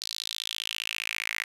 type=tone with high-pass filter sweep; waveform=sawtooth; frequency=55 Hz; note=A1; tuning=in tune; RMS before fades=-34 dBFS; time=0.01-1.44 s; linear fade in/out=5 ms; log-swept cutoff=4400 to 2000 Hz; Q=4.9; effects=resampled to 32000 Hz + 9-bit